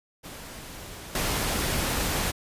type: noise with level steps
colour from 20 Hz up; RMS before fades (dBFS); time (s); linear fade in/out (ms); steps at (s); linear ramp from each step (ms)
pink; -41 / -27; 0.23-2.32; 20; 1.15; 2
effects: resampled to 32000 Hz